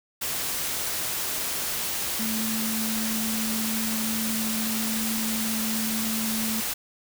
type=tone in noise; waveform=sine; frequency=221.2 Hz; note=A3; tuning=9 cents sharp; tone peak=-28 dBFS; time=2.19-6.61 s; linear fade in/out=10 ms; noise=white; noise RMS=-29 dBFS; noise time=0.21-6.74 s; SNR=-2 dB; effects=none